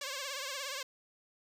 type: tone with vibrato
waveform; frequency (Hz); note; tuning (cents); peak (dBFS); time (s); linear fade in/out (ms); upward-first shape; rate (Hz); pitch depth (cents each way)
5% pulse; 547; C#5; -23; -26; 0.01-0.83; 5; triangle; 17; 120
effects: resampled to 32000 Hz